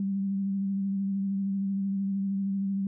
sine tone with vibrato, 196 Hz, G3, in tune, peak -26 dBFS, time 0-2.87 s, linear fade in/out 2 ms, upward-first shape sine, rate 13 Hz, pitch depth 23 cents each way, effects none

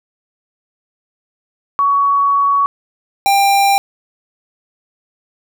sine / square tone pair in turn, 1123 / 794.1 Hz, C#6 / G5, +22 / +22 cents, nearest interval tritone, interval 600 cents, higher first, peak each -10 dBFS, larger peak neither, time 1.79-2.66 / 3.26-3.78 s, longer first, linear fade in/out 0 ms, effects none

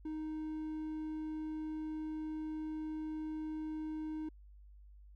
triangle tone, 311.1 Hz, D#4, in tune, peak -36 dBFS, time 0.05-4.29 s, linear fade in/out 5 ms, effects added 50 Hz sine -54 dBFS peak until 5.15 s

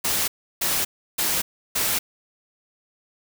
white noise bursts, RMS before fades -23 dBFS, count 4, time 0.04-1.99 s, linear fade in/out 10 ms, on 240 ms, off 330 ms, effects none

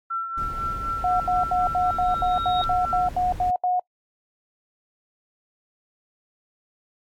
sine tone with tremolo, 1348 Hz, E6, 38 cents sharp, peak -23 dBFS, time 0.1-3.08 s, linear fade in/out 10 ms, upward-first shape triangle, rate 4 Hz, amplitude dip 60%
brown noise, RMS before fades -34 dBFS, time 0.37-3.51 s, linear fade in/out 10 ms
sine tone bursts, 726 Hz, F#5, 33 cents flat, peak -19 dBFS, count 12, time 1.04-3.796 s, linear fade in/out 2 ms, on 160 ms, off 76 ms
sine tone with exponential growth, 3760 Hz, A#7, 14 cents sharp, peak -26 dBFS, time 1.72-2.64 s, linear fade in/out 0 ms, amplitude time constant 200 ms
effects noise-tail reverb RT60 0.1 s tail -26 dB re dry + AAC 64 kbps

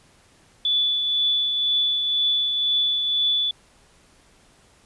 sine tone with tremolo, 3461 Hz, A7, 29 cents flat, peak -17 dBFS, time 0.65-3.51 s, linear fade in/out 2 ms, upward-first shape triangle, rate 2 Hz, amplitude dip 40%, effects pink hiss -56 dBFS RMS until 4.85 s + resampled to 24000 Hz

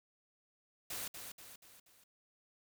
white noise with echo, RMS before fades -42 dBFS, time 0.9-1.08 s, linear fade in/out 5 ms, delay 240 ms, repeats 4, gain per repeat -6 dB, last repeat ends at 2.04 s, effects none

